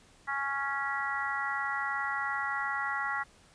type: harmonic tone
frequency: 277.2 Hz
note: C#4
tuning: in tune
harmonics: 3 / 4 / 5 / 6 / 7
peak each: -37 / -37 / -35 / -40 / -35 dBFS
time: 0.27-3.24 s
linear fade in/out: 20 ms
effects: pink hiss -60 dBFS RMS until 3.54 s + resampled to 22050 Hz

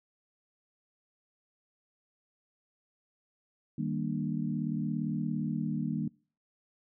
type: chord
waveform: sine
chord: Eb major seventh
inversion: none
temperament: equal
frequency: 155.56 / 196 / 233.1 / 293.7 Hz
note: Eb3 / G3 / Bb3 / D4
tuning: 0 / 0 / 0 / 0 cents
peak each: -34 / -36 / -34 / -38 dBFS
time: 3.78-6.08 s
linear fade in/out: 5 ms
effects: noise-tail reverb RT60 0.4 s tail -24 dB re dry

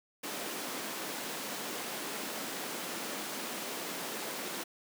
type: high-pass noise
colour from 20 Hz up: pink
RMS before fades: -39 dBFS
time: 0.23-4.64 s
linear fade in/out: 10 ms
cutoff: 220 Hz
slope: 24 dB/octave
effects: none

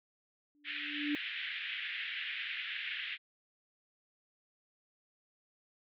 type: tone with exponential growth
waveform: sine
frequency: 293.7 Hz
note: D4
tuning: in tune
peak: -29 dBFS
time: 0.55-1.15 s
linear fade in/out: 0 ms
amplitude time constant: 130 ms
type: band-pass noise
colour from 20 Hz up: pink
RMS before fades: -40 dBFS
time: 0.64-3.18 s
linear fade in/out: 50 ms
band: 1700 to 3400 Hz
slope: 48 dB/octave
effects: none

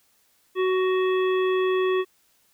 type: harmonic tone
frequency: 372.7 Hz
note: F#4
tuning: 13 cents sharp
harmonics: 1 / 3 / 5 / 7 / 9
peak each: -20 / -30 / -34 / -37 / -39 dBFS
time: 0.55-2.05 s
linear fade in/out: 50 ms
effects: white hiss -64 dBFS RMS until 2.53 s

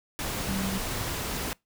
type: tone in noise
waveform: sine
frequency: 192.3 Hz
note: G3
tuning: 33 cents flat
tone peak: -30 dBFS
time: 0.48-0.78 s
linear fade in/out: 0 ms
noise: pink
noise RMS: -32 dBFS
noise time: 0.19-1.53 s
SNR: -1 dB
effects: noise-tail reverb RT60 0.2 s tail -25 dB re dry

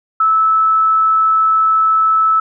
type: tone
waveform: sine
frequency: 1307 Hz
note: E6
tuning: 15 cents flat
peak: -9 dBFS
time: 0.2-2.4 s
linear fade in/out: 5 ms
effects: none

